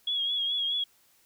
sine tone with vibrato, 3322 Hz, G#7, in tune, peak -26 dBFS, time 0.07-0.84 s, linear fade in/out 5 ms, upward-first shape triangle, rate 4.7 Hz, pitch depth 55 cents each way, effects white hiss -64 dBFS RMS until 1.25 s

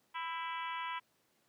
harmonic tone with a mistuned harmonic, 331.1 Hz, E4, 8 cents sharp, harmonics 3 / 4 / 5 / 6 / 7 / 8 / 9 / 10, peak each -39 / -46 / -49 / -47 / -48 / -51 / -51 / -52 dBFS, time 0.14-1 s, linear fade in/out 20 ms, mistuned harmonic 5, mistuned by -42 cents, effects pink hiss -74 dBFS RMS until 1.48 s + high-pass 150 Hz 12 dB/octave

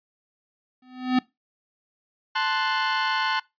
square tone with exponential growth, 254.1 Hz, B3, 49 cents sharp, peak -16 dBFS, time 0.82-1.19 s, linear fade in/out 5 ms, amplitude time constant 79 ms
sawtooth chord, F# diminished, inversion first, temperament equal, 880 / 1046.5 / 1480 Hz, A5 / C6 / F#6, 0 / 0 / 0 cents, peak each -23 dBFS, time 2.35-3.4 s, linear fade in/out 10 ms
effects noise-tail reverb RT60 0.2 s tail -22 dB re dry + resampled to 11025 Hz

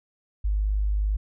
sine tone, 51.1 Hz, G#1, 27 cents flat, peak -21 dBFS, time 0.44-1.17 s, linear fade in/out 10 ms, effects none

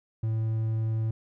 triangle tone, 111.1 Hz, A2, 17 cents sharp, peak -23 dBFS, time 0.23-1.11 s, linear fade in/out 5 ms, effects none

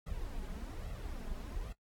brown noise with flanger, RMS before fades -41 dBFS, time 0.06-1.73 s, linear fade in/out 10 ms, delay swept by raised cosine 1.5 to 4.9 ms, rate 1.2 Hz, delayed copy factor +0.7, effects noise-tail reverb RT60 0.1 s tail -21 dB re dry + AAC 64 kbps

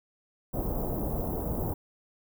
pink band-stop noise, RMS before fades -31 dBFS, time 0.53-1.74 s, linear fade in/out 10 ms, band 790 to 16000 Hz, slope 24 dB/octave, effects none

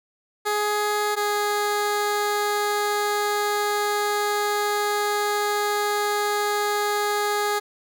15% pulse tone pair in turn, 417.7 / 414.3 Hz, G#4 / G#4, +10 / -4 cents, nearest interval unison, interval 14 cents, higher first, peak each -15 dBFS, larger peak neither, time 0.45-1.16 / 1.16-7.6 s, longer second, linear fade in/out 20 ms, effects none

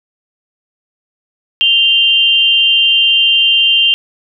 sine tone pair together, 2794 / 3142 Hz, F7 / G7, 0 / +3 cents, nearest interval major second, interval 203 cents, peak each -10 dBFS, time 1.61-3.94 s, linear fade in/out 0 ms, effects none

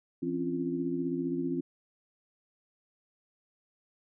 sine tone cluster, 167.5 / 265.5 / 280.8 / 344.5 Hz, E3 / C4 / C#4 / F4, +28 / +25 / +22 / -24 cents, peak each -38 / -32 / -39 / -34 dBFS, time 0.22-1.61 s, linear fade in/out 10 ms, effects none

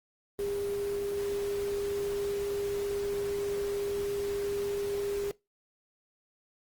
sine tone in noise, 403.3 Hz, G4, 49 cents sharp, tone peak -30 dBFS, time 0.39-5.31 s, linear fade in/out 0 ms, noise pink, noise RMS -44 dBFS, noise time 0.39-5.31 s, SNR +11 dB, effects noise-tail reverb RT60 0.2 s tail -20 dB re dry + Opus 24 kbps

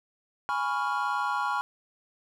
triangle chord, C# dominant seventh, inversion second, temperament equal, 830.6 / 987.8 / 1108.7 / 1396.9 Hz, G#5 / B5 / C#6 / E#6, 0 / 0 / 0 / 0 cents, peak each -30 dBFS, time 0.49-1.61 s, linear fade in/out 0 ms, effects none

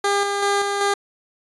15% pulse tone with tremolo, 402.4 Hz, G4, 45 cents sharp, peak -11 dBFS, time 0.04-0.94 s, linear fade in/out 5 ms, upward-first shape square, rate 2.6 Hz, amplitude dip 35%, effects resampled to 24000 Hz

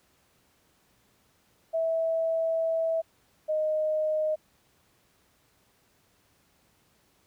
sine tone pair in turn, 653 / 619.5 Hz, E5 / D#5, -17 / -8 cents, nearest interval minor second, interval 91 cents, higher first, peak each -24 dBFS, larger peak neither, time 1.73-3.02 / 3.48-4.36 s, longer first, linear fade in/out 20 ms, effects pink hiss -66 dBFS RMS until 7.26 s + high-pass 60 Hz 12 dB/octave

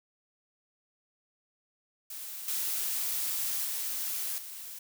blue noise with level steps, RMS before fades -41 / -32 / -34 / -43 dBFS, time 2.1-4.79 s, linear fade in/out 5 ms, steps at 2.48 / 3.65 / 4.38 s, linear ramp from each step 2 ms, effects none

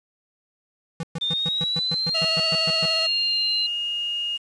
square tone bursts, 164.81 Hz, E3, in tune, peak -27 dBFS, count 13, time 1-2.856 s, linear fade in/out 2 ms, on 32 ms, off 120 ms
sine linear two-way sweep, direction up then down, 3587 to 4435 to 4076 Hz, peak -22 dBFS, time 1.21-3.67 s, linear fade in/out 10 ms, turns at 2.48 s
sine tone with pitch glide, 2800 to 2849 Hz, F7 to F7, +4 to +34 cents, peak -24 dBFS, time 2.14-4.38 s, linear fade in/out 20 ms, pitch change +30 cents, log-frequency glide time 3.19-3.76 s
sawtooth tone with vibrato, 648 Hz, E5, 30 cents flat, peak -24 dBFS, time 2.14-3.07 s, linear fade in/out 10 ms, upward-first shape square, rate 17 Hz, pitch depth 19 cents each way
effects resampled to 22050 Hz + 8-bit

